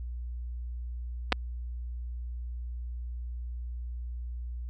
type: clicks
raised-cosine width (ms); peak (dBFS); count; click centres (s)
0.3; -8; 2; 1.322 / 1.326
effects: added 60 Hz sine -34 dBFS peak until 4.69 s